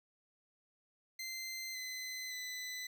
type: tone with pitch steps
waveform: 20% pulse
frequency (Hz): 2074 / 2035 / 2005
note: C7 / C7 / B6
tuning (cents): -16 / -49 / +26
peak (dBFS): -36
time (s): 1.19-2.87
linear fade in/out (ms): 5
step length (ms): 560
effects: none

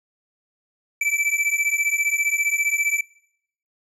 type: beating tone pair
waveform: square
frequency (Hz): 2311 / 2326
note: D7 / D7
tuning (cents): -28 / -17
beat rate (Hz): 15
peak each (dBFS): -23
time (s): 1.01-3.01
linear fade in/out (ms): 5
effects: noise-tail reverb RT60 0.7 s tail -22 dB re dry + low-pass 11000 Hz 12 dB/octave

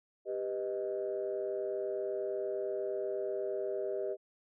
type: chord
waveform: sine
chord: G augmented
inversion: none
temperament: equal with one note detuned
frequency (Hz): 393.8 / 493.9 / 622.3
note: G4 / B4 / D#5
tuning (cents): +8 / 0 / 0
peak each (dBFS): -35 / -39 / -37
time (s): 0.25-4.17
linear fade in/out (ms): 50
effects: tanh soft clip ceiling -25 dBFS

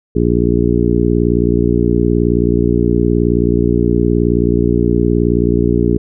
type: harmonic tone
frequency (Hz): 59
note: A#1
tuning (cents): +22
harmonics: 1 / 2 / 3 / 4 / 5 / 6 / 7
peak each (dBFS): -18 / -18 / -18 / -18 / -18 / -18 / -18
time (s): 0.15-5.98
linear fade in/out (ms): 10
effects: none

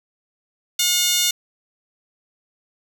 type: tone with high-pass filter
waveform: 15% pulse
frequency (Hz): 720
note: F#5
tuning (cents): -47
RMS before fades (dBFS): -19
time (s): 0.79-1.31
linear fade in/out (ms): 5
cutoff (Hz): 4400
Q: 3.1
effects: none

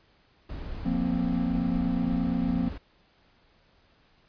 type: noise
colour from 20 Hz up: brown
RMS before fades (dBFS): -36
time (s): 0.49-2.78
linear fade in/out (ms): 5
type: chord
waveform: triangle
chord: F suspended fourth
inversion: none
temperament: equal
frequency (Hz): 174.61 / 233.1 / 261.6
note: F3 / Bb3 / C4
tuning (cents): 0 / 0 / 0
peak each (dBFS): -27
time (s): 0.85-2.69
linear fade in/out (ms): 10
effects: pink hiss -63 dBFS RMS until 4.28 s + resampled to 11025 Hz

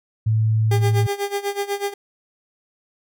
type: tone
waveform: sine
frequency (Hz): 110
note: A2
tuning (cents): 0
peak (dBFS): -15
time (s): 0.26-1.07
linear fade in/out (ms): 10
type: tone with tremolo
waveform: 30% pulse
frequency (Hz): 402.8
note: G4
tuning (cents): +47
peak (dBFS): -17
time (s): 0.71-1.94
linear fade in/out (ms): 5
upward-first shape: sine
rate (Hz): 8.1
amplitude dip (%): 85
effects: none

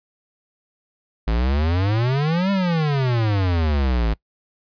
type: exponential two-way sweep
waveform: square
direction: up then down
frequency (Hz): 52.7 to 200.8 to 52.7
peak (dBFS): -18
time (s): 1.27-4.14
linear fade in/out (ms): 10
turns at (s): 2.51
effects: noise-tail reverb RT60 0.1 s tail -22 dB re dry + resampled to 11025 Hz

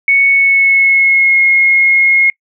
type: tone with pitch glide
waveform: sine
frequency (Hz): 2217 to 2156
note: C#7 to C#7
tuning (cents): 0 to -49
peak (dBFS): -6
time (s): 0.08-2.3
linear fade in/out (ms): 2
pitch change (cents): -49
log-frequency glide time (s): 0.28-1.4
effects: noise-tail reverb RT60 0.1 s tail -25 dB re dry

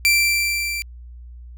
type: tone with level ramp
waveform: sawtooth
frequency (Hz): 2349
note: D7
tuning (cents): 0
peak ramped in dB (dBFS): -9 to -21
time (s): 0.05-0.82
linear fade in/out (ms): 0
effects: added 60 Hz sine -36 dBFS peak until 1.57 s

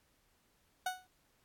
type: tone with exponential decay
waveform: 30% pulse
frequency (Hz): 739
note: F#5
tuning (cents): -2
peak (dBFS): -28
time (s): 0.86-1.07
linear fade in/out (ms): 5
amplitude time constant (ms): 45
effects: pink hiss -73 dBFS RMS until 1.44 s + AAC 64 kbps

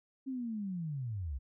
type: linear sweep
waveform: sine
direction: down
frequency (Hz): 271.8 to 59.3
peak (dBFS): -35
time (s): 0.26-1.39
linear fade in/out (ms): 20
effects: none

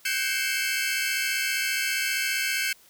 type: tone cluster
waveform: sawtooth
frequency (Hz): 1521 / 1596 / 2121 / 2254 / 2637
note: F#6 / G6 / C7 / C#7 / E7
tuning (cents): +47 / +31 / +23 / +28 / 0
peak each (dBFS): -28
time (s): 0.05-2.73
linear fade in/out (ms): 5
effects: white hiss -56 dBFS RMS until 2.89 s

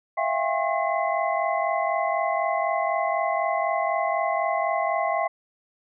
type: tone cluster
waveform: sine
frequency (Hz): 656 / 700 / 800 / 1078 / 2033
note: E5 / F5 / G5 / C#6 / B6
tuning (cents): -9 / +4 / +35 / -49 / +50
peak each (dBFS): -26 / -28 / -29 / -28 / -32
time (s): 0.17-5.28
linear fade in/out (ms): 10
effects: none

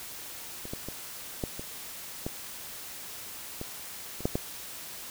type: clicks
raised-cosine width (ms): 2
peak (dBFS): -27 / -21 / -23 / -16 / -24 / -18 / -22 / -27 / -12 / -14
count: 10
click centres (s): 0.654 / 0.735 / 0.886 / 1.438 / 1.595 / 2.265 / 3.614 / 4.206 / 4.255 / 4.355
effects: white hiss -42 dBFS RMS until 5.1 s

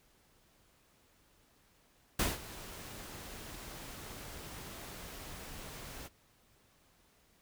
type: noise with ADSR envelope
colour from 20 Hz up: pink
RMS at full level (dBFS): -30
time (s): 2.19-6.09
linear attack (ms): 5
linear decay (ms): 180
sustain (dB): -17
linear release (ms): 32
effects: pink hiss -68 dBFS RMS until 7.41 s

